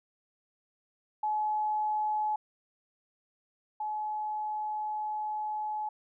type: tone pair in turn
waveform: sine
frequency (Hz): 852 / 852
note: G#5 / G#5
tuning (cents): +44 / +44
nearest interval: unison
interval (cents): 0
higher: neither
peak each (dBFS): -27 / -31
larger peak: first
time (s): 1.23-2.36 / 3.8-5.89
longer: second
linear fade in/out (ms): 5
effects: none